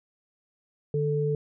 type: tone pair together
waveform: sine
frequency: 149.1 / 438.9 Hz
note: D3 / A4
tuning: +27 / -4 cents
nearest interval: octave + perfect fifth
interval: 1869 cents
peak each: -26 dBFS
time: 0.94-1.35 s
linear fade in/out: 2 ms
effects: none